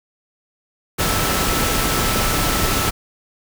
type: tone in noise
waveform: sine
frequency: 1318.5 Hz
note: E6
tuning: in tune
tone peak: -27 dBFS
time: 0.98-2.91 s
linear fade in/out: 20 ms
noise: pink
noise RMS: -19 dBFS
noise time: 0.98-2.91 s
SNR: -11 dB
effects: none